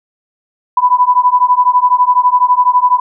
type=beating tone pair; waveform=sine; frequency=987.8 / 999.8 Hz; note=B5 / B5; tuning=0 / +21 cents; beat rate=12 Hz; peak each=-10 dBFS; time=0.77-3 s; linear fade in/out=5 ms; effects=none